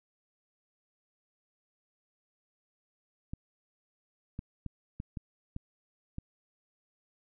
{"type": "clicks", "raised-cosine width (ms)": 5, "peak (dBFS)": -25, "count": 7, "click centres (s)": [3.335, 4.391, 4.663, 5.001, 5.172, 5.564, 6.184], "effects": []}